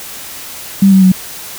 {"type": "tone with pitch steps", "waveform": "sine", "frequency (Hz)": [195.6, 190.91, 186.34], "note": ["G3", "G3", "F#3"], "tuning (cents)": [-4, -46, 13], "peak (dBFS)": -3, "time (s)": [0.82, 1.12], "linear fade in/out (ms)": 5, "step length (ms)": 100, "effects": ["white hiss -28 dBFS RMS until 1.58 s"]}